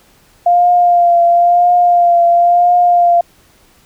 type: tone with vibrato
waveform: sine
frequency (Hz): 698.5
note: F5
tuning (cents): 0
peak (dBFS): -6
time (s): 0.46-3.21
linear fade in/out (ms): 5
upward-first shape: triangle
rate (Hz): 0.98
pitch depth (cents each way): 31
effects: pink hiss -49 dBFS RMS until 3.85 s